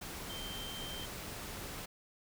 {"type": "tone in noise", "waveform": "sine", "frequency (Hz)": 3136, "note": "G7", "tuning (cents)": 0, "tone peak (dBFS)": -44, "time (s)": [0.29, 1.06], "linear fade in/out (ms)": 10, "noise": "pink", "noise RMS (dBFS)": -44, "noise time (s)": [0.01, 1.86], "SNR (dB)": -3, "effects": []}